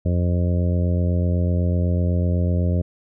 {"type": "harmonic tone", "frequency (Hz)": 88, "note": "F2", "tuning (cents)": 14, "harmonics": [1, 2, 3, 4, 5, 6, 7], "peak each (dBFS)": [-18, -24, -31, -34, -35, -33, -34], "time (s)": [0.05, 2.82], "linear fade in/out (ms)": 10, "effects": []}